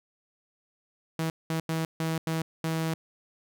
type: tone bursts at uneven times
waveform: sawtooth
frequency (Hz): 161.6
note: E3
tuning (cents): -34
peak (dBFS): -23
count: 6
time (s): 1.19-1.3 / 1.5-1.6 / 1.69-1.85 / 2-2.18 / 2.27-2.42 / 2.64-2.94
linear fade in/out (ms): 2
effects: none